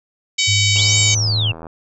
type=harmonic tone; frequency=757 Hz; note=F#5; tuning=39 cents sharp; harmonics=3 / 4 / 5 / 6 / 7 / 8 / 9 / 10; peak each=-20 / -21 / -21 / -24 / -25 / -28 / -24 / -26 dBFS; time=0.38-1.15 s; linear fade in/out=10 ms
type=tone with pitch glide; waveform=sine; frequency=103.83 to 106.32 Hz; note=G#2 to G#2; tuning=0 to +41 cents; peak=-17 dBFS; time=0.47-1.53 s; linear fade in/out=20 ms; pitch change=+41 cents; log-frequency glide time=0.79-0.96 s
type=click train; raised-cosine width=1 ms; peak=-20 dBFS; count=75; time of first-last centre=0.76-1.668 s; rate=81.5 Hz
type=linear two-way sweep; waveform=sine; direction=up then down; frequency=2607 to 7690 to 2607 Hz; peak=-18 dBFS; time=0.76-1.52 s; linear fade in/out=10 ms; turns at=0.99 s
effects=none